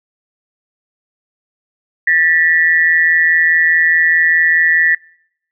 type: tone pair together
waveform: sine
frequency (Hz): 1777.2 / 1942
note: A6 / B6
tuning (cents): +17 / -30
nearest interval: major second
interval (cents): 153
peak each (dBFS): -12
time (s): 2.07-4.95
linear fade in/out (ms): 5
effects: noise-tail reverb RT60 0.7 s tail -25 dB re dry